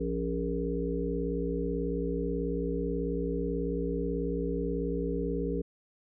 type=harmonic tone with a mistuned harmonic; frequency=58.3 Hz; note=A#1; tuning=1 cent sharp; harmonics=1 / 3 / 5 / 7 / 8; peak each=-35 / -35 / -35 / -35 / -35 dBFS; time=0-5.62 s; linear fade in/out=10 ms; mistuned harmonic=5; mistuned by=-73 cents; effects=none